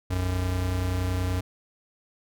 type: tone pair together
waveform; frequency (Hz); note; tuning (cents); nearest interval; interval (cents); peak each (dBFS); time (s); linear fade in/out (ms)
square; 61.03 / 91.5; B1 / F#2; -20 / -19; perfect fifth; 701; -32 / -26; 0.1-1.41; 10
effects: none